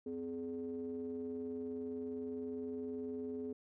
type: ring-modulated tone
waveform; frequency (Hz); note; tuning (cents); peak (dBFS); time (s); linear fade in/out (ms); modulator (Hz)
triangle; 82.3; E2; -2; -34; 0.06-3.53; 5; 339
effects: none